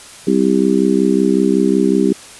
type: harmonic tone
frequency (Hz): 65.41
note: C2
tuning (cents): 0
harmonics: 3 / 4 / 5 / 6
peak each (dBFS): -16 / -16 / -16 / -16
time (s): 0.27-2.13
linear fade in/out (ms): 5
effects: white hiss -37 dBFS RMS until 2.39 s + resampled to 24000 Hz